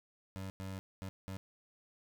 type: tone bursts at uneven times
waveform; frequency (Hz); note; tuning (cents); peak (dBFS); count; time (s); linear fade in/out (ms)
25% pulse; 95.6; G2; -43; -37; 4; 0.36-0.5 / 0.6-0.79 / 1.02-1.09 / 1.28-1.37; 0
effects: none